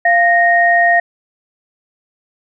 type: tone pair together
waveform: sine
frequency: 693 / 1858.7 Hz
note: F5 / A#6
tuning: -14 / -6 cents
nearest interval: octave + perfect fourth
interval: 1708 cents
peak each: -11 dBFS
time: 0.05-1 s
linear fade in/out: 5 ms
effects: none